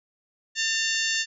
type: harmonic tone with a mistuned harmonic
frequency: 895 Hz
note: A5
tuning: 29 cents sharp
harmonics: 2 / 3 / 4 / 5 / 6 / 7 / 8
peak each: -28 / -30 / -31 / -32 / -33 / -33 / -34 dBFS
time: 0.55-1.26 s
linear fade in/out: 50 ms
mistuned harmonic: 3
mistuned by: +55 cents
effects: none